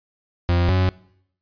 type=tone pair in turn; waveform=40% pulse; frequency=87.31 / 92.5 Hz; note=F2 / F#2; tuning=0 / 0 cents; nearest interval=minor second; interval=100 cents; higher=second; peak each=-15 dBFS; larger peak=neither; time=0.49-0.69 / 0.69-0.89 s; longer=neither; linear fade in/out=0 ms; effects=noise-tail reverb RT60 0.7 s tail -22 dB re dry + resampled to 11025 Hz